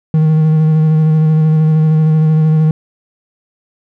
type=tone with vibrato; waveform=triangle; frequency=156.6 Hz; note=D#3; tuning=11 cents sharp; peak=-5 dBFS; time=0.14-2.71 s; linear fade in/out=2 ms; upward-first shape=square; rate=13 Hz; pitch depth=16 cents each way; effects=none